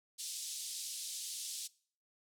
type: band-pass noise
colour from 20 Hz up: white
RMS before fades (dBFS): -43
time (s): 0.18-1.68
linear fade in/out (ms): 20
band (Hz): 3500 to 9900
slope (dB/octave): 24
effects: noise-tail reverb RT60 0.5 s tail -22 dB re dry